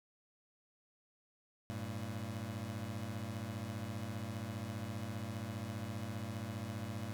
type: beating tone pair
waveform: 25% pulse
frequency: 99 / 114 Hz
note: G2 / A#2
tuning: +18 / -38 cents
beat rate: 15 Hz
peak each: -39 / -39 dBFS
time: 1.7-7.13 s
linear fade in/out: 0 ms
effects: none